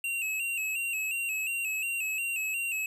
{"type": "tone with vibrato", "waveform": "square", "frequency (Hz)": 2665, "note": "E7", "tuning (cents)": 18, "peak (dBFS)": -30, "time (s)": [0.04, 2.86], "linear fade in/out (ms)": 2, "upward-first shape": "square", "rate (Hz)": 2.8, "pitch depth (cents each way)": 58, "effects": []}